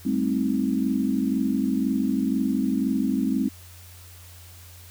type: chord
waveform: sine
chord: A half-diminished seventh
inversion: third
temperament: just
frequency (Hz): 198 / 220 / 264 / 316.8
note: G3 / A3 / C4 / Eb4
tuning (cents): +18 / 0 / +16 / +31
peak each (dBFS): -27 / -27 / -24 / -30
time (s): 0.05-3.49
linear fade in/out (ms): 10
effects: added 88 Hz sine -45 dBFS peak until 4.9 s + white hiss -49 dBFS RMS until 4.9 s